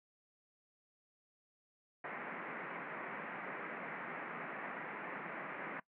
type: band-pass noise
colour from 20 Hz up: white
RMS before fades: -45 dBFS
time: 2.04-5.8 s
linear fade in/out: 5 ms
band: 150 to 2200 Hz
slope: 48 dB/octave
effects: noise-tail reverb RT60 0.1 s tail -20 dB re dry